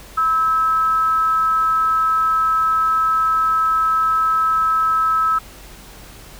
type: tone with amplitude modulation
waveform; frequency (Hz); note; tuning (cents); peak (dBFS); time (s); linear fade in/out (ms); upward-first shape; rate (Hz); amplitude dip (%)
sine; 1300; E6; -24; -12; 0.17-5.39; 10; sine; 300; 40
effects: added 46 Hz sine -43 dBFS peak until 6.39 s + pink hiss -41 dBFS RMS until 6.39 s